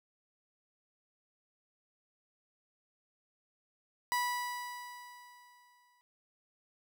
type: tone with exponential decay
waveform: 30% pulse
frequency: 980 Hz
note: B5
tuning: 14 cents flat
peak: -26 dBFS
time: 4.12-6.01 s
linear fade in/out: 0 ms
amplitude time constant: 410 ms
effects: none